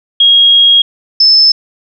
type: tone pair in turn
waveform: sine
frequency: 3277 / 5252 Hz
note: G#7 / E8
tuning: -24 / -7 cents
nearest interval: minor sixth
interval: 817 cents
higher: second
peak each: -3 dBFS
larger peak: neither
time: 0.2-0.82 / 1.2-1.52 s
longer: first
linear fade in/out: 5 ms
effects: none